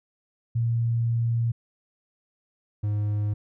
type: tone pair in turn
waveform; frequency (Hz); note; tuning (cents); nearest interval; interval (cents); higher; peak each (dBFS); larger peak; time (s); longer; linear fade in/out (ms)
sine / triangle; 116.54 / 104.28; A#2 / G#2; 0 / +8; major second; 192; first; -21; neither; 0.55-1.52 / 2.83-3.34; first; 10
effects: none